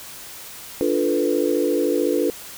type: chord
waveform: sine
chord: B half-diminished seventh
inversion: first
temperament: equal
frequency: 293.7 / 349.2 / 440 / 493.9 Hz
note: D4 / F4 / A4 / B4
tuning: 0 / 0 / 0 / 0 cents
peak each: -23 dBFS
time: 0.81-2.3 s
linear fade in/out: 0 ms
effects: white hiss -38 dBFS RMS until 2.57 s